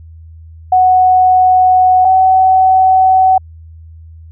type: tone pair in turn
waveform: sine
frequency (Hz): 740 / 753.8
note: F#5 / F#5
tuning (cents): 0 / +32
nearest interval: unison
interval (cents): 32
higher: second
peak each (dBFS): -5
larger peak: neither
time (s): 0.72-2.05 / 2.05-3.38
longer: neither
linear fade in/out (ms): 5
effects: added 81 Hz sine -32 dBFS peak until 4.31 s